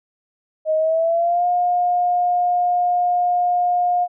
sine tone with pitch glide, 627 to 712 Hz, D#5 to F5, +13 to +33 cents, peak -15 dBFS, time 0.65-4.08 s, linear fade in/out 50 ms, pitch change +220 cents, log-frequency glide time 0.76-1.46 s, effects none

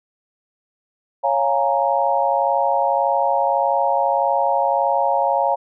sine chord, Bb minor seventh, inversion first, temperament equal, 554.4 / 698.5 / 830.6 / 932.3 Hz, Db5 / F5 / Ab5 / Bb5, 0 / 0 / 0 / 0 cents, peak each -21 dBFS, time 1.23-5.56 s, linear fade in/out 20 ms, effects none

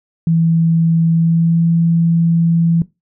sine tone with pitch glide, 164.81 to 167.11 Hz, E3 to E3, 0 to +24 cents, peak -10 dBFS, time 0.27-2.82 s, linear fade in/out 2 ms, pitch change +24 cents, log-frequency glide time 1.11-1.63 s, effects noise-tail reverb RT60 0.2 s tail -18 dB re dry

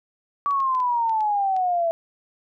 sine exponential sweep, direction down, 1150 to 659 Hz, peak -19 dBFS, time 0.46-1.91 s, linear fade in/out 0 ms
clicks, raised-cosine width 0.2 ms, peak -27 dBFS, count 7, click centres 0.509 / 0.603 / 0.75 / 0.802 / 1.095 / 1.207 / 1.565 s
effects none

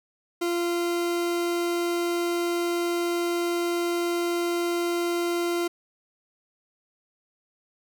40% pulse tone, 345.4 Hz, F4, 19 cents flat, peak -23 dBFS, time 0.41-5.68 s, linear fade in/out 10 ms, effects none

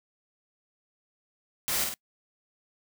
white noise with echo, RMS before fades -29 dBFS, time 1.68-1.84 s, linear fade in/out 0 ms, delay 50 ms, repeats 2, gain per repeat -4 dB, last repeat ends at 1.94 s, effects noise-tail reverb RT60 0.1 s tail -25 dB re dry

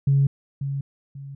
sine tone with echo, 138.59 Hz, C#3, in tune, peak -14 dBFS, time 0.07-0.27 s, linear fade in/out 5 ms, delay 540 ms, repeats 2, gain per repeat -10 dB, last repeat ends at 1.35 s, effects tanh soft clip ceiling -10 dBFS

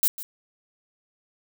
violet noise with echo, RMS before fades -20 dBFS, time 0.03-0.08 s, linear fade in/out 0 ms, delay 150 ms, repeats 1, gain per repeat -15 dB, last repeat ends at 0.23 s, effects none

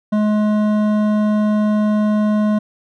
triangle tone with hard clipping, 211.5 Hz, G#3, 32 cents sharp, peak -15 dBFS, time 0.12-2.59 s, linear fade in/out 10 ms, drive 15 dB, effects none

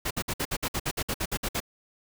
pink noise bursts, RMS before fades -29 dBFS, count 14, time 0.05-1.603 s, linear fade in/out 10 ms, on 58 ms, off 57 ms, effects none

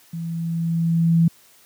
sine tone with level ramp, 166.3 Hz, E3, 16 cents sharp, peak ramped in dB -26 to -11 dBFS, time 0.13-1.28 s, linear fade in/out 5 ms, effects white hiss -53 dBFS RMS until 1.65 s + high-pass 100 Hz 12 dB/octave

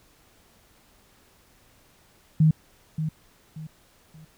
sine tone with echo, 156.7 Hz, D#3, 13 cents sharp, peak -14 dBFS, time 2.4-2.51 s, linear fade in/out 5 ms, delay 580 ms, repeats 3, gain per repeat -10 dB, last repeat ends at 4.25 s, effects pink hiss -59 dBFS RMS until 4.37 s

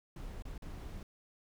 brown noise with dropouts, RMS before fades -44 dBFS, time 0.16-1.03 s, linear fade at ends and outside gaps 2 ms, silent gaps 0.423-0.452 / 0.579-0.621 s, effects none

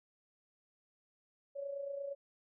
sine tone with amplitude modulation, 560 Hz, C#5, 18 cents sharp, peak -36 dBFS, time 1.55-2.15 s, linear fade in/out 20 ms, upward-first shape sine, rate 28.6 Hz, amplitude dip 55%, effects none

